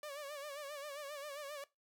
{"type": "tone with vibrato", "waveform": "sawtooth", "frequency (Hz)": 577, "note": "D5", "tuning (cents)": -31, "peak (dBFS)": -40, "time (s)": [0.03, 1.64], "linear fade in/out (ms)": 2, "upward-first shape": "sine", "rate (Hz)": 7.5, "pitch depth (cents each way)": 84, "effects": ["noise-tail reverb RT60 0.2 s tail -18 dB re dry"]}